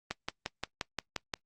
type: click train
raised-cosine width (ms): 0.2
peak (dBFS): -15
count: 8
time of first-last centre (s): 0.11-1.338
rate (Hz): 5.7
effects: noise-tail reverb RT60 0.1 s tail -22 dB re dry + Opus 24 kbps